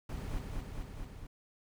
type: noise with echo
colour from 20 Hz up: brown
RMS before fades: -39 dBFS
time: 0.09-0.39 s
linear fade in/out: 5 ms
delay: 220 ms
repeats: 4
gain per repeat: -2 dB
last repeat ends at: 1.27 s
effects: none